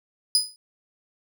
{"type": "tone with exponential decay", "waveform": "30% pulse", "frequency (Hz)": 4978, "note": "D#8", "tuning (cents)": 0, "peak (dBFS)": -11, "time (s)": [0.35, 0.56], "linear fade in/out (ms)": 1, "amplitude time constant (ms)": 44, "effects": []}